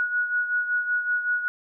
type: beating tone pair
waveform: sine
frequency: 1459 / 1464.3 Hz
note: F#6 / F#6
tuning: -25 / -18 cents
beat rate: 5.3 Hz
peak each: -23 / -30 dBFS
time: 0-1.48 s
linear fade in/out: 0 ms
effects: none